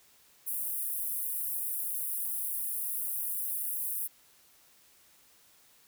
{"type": "high-pass noise", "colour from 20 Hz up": "pink", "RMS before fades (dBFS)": -34, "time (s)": [0.46, 4.08], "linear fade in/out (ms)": 20, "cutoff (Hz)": 10000, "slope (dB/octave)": 48, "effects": ["white hiss -62 dBFS RMS until 5.87 s"]}